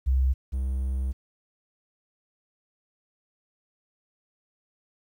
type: tone pair in turn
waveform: sine / triangle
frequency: 65.41 / 65.41 Hz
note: C2 / C2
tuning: 0 / 0 cents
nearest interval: unison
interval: 0 cents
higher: neither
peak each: -19 / -23 dBFS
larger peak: first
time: 0.06-0.34 / 0.52-1.13 s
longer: second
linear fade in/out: 20 ms
effects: 10-bit